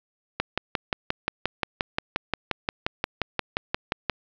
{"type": "click train", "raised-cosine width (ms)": 0.3, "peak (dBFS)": -7, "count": 22, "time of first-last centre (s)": [0.4, 4.097], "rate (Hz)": 5.68, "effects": ["low-pass 5000 Hz 12 dB/octave", "8-bit"]}